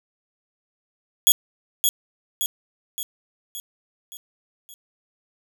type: tone with echo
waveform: 5% pulse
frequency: 3349 Hz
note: G#7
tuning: 14 cents sharp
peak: -4 dBFS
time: 1.27-1.32 s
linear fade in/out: 0 ms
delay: 570 ms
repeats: 6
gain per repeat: -5 dB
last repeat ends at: 4.74 s
effects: none